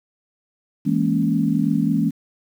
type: chord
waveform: sine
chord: A# half-diminished seventh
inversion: second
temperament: equal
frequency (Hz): 164.81 / 207.7 / 233.1 / 277.2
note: E3 / G#3 / A#3 / C#4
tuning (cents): 0 / 0 / 0 / 0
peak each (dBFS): -22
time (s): 0.85-2.11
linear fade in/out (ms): 20
effects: 8-bit